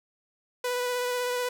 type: tone with vibrato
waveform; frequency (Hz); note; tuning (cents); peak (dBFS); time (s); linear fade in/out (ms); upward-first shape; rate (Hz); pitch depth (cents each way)
sawtooth; 493.9; B4; 0; -23; 0.64-1.49; 5; sine; 16; 15
effects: none